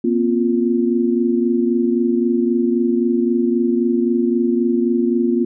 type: chord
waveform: sine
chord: Bb suspended second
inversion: none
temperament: equal with one note detuned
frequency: 237.8 / 261.6 / 349.2 Hz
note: Bb3 / C4 / F4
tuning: +35 / 0 / 0 cents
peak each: -17 / -21 / -18 dBFS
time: 0.04-5.45 s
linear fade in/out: 5 ms
effects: none